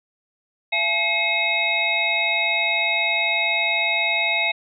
sine tone cluster, 677 / 855 / 2149 / 2559 / 3777 Hz, E5 / A5 / C7 / D#7 / A#7, +46 / -50 / +46 / +48 / +22 cents, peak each -28 / -31 / -22 / -23 / -26 dBFS, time 0.72-4.52 s, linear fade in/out 10 ms, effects none

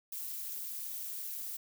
violet noise with amplitude modulation, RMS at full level -37 dBFS, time 0.12-1.57 s, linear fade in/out 5 ms, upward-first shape sine, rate 262 Hz, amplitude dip 80%, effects none

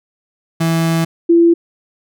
35% pulse / sine tone pair in turn, 164.5 / 338.2 Hz, E3 / E4, -3 / +44 cents, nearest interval octave, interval 1247 cents, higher second, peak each -11 / -6 dBFS, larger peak second, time 0.6-1.05 / 1.29-1.54 s, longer first, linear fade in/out 10 ms, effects none

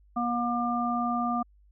harmonic tone, 239.2 Hz, A#3, 45 cents sharp, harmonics 1 / 3 / 5, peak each -29 / -30 / -30 dBFS, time 0.16-1.43 s, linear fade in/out 10 ms, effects added 50 Hz sine -56 dBFS peak until 1.71 s

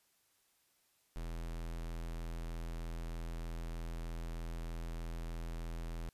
square tone, 41.61 Hz, E1, 17 cents sharp, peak -40 dBFS, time 1.16-6.09 s, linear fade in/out 0 ms, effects white hiss -74 dBFS RMS until 6.13 s + resampled to 32000 Hz

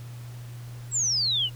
sine exponential sweep, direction down, 7902 to 2808 Hz, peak -22 dBFS, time 0.91-1.5 s, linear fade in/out 50 ms, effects added 120 Hz sine -37 dBFS peak until 1.55 s + pink hiss -51 dBFS RMS until 1.55 s

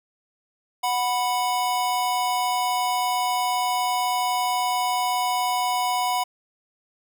square tone pair together, 735.9 / 987.8 Hz, F#5 / B5, -10 / 0 cents, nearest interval perfect fourth, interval 510 cents, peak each -25 dBFS, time 0.83-6.24 s, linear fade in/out 10 ms, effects none

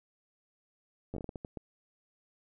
slowing click train, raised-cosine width 2 ms, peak -26 dBFS, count 10, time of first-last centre 1.14-1.572 s, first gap 10 ms, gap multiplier 1.37, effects none

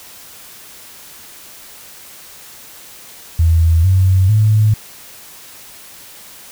sine tone with pitch steps, 82.3 / 93.99 / 107.35 Hz, E2 / F#2 / A2, -2 / +28 / -42 cents, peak -8 dBFS, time 3.39-4.74 s, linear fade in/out 5 ms, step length 450 ms, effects white hiss -38 dBFS RMS until 6.51 s

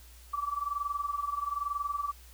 sine tone with amplitude modulation, 1156 Hz, D6, 28 cents flat, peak -27 dBFS, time 0.33-2.12 s, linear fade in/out 10 ms, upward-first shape sine, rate 21.1 Hz, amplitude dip 80%, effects added 60 Hz sine -51 dBFS peak until 2.33 s + white hiss -57 dBFS RMS until 2.33 s

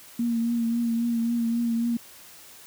sine tone with vibrato, 233.1 Hz, A#3, in tune, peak -22 dBFS, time 0.19-1.97 s, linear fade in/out 5 ms, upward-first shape triangle, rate 3.7 Hz, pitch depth 35 cents each way, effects white hiss -48 dBFS RMS until 2.66 s + high-pass 60 Hz 12 dB/octave

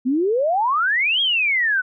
sine exponential two-way sweep, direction up then down, 241.7 to 3322 to 1462 Hz, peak -16 dBFS, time 0.05-1.82 s, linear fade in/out 20 ms, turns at 1.21 s, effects none

